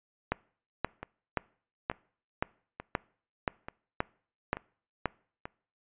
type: two click trains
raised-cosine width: 0.5 ms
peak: -23 / -12 dBFS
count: 6 / 10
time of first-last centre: 1.03-5.455 / 0.32-5.057 s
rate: 1.13 / 1.9 Hz
effects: noise-tail reverb RT60 0.5 s tail -24 dB re dry + resampled to 8000 Hz